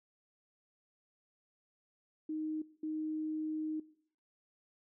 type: tone bursts at uneven times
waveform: sine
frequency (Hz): 311.1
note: D#4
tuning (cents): 0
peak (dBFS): -35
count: 2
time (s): 2.29-2.62 / 2.83-3.8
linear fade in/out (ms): 5
effects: noise-tail reverb RT60 0.6 s tail -19 dB re dry